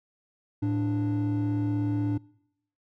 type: tone pair together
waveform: triangle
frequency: 110 / 293.7 Hz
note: A2 / D4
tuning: 0 / 0 cents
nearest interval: octave + perfect fourth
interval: 1700 cents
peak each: -24 dBFS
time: 0.62-2.18 s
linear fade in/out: 10 ms
effects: noise-tail reverb RT60 0.8 s tail -25 dB re dry + tanh soft clip ceiling -18 dBFS